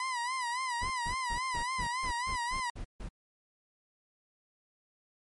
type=tone with vibrato; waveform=30% pulse; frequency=995 Hz; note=B5; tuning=13 cents sharp; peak=-29 dBFS; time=0-2.7 s; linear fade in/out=2 ms; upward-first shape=sine; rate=3.6 Hz; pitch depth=98 cents each way
type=noise bursts; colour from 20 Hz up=brown; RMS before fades=-39 dBFS; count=10; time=0.81-3.09 s; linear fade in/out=10 ms; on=93 ms; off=150 ms
effects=MP3 48 kbps